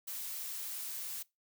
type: noise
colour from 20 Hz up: blue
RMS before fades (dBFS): -41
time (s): 0.07-1.23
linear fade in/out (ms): 10
effects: noise-tail reverb RT60 0.2 s tail -21 dB re dry